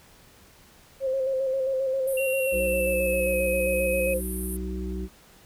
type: tone with vibrato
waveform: sine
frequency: 530 Hz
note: C5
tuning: 22 cents sharp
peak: -23 dBFS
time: 1-4.21 s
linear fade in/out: 50 ms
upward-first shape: square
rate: 7.5 Hz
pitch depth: 29 cents each way
type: band-pass noise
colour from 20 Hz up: white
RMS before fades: -38 dBFS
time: 2.07-4.57 s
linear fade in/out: 10 ms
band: 8900 to 13000 Hz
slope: 96 dB/octave
type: tone with pitch glide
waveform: sine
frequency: 2750 to 2536 Hz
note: F7 to D#7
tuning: -27 to +32 cents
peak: -29 dBFS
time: 2.17-4.14 s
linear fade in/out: 5 ms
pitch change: -141 cents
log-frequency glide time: 2.39-3.38 s
type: harmonic tone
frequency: 62.6 Hz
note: B1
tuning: 24 cents sharp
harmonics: 1 / 3 / 5 / 6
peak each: -31 / -34 / -39 / -37 dBFS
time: 2.51-5.09 s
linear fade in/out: 50 ms
effects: pink hiss -54 dBFS RMS until 5.45 s